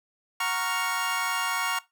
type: chord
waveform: 25% pulse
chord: Gb major seventh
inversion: none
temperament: equal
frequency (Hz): 740 / 932.3 / 1108.7 / 1396.9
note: Gb5 / Bb5 / Db6 / F6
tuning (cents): 0 / 0 / 0 / 0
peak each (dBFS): -32 / -28 / -26 / -28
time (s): 0.4-1.79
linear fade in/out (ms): 5
effects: noise-tail reverb RT60 0.2 s tail -19 dB re dry